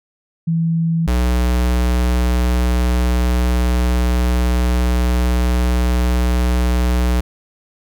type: tone pair in turn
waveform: sine / square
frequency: 164.81 / 61.13 Hz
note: E3 / B1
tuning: 0 / -17 cents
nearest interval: octave + perfect fourth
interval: 1717 cents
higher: first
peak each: -14 dBFS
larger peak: neither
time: 0.47-1.07 / 1.07-7.21 s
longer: second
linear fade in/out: 10 ms
effects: none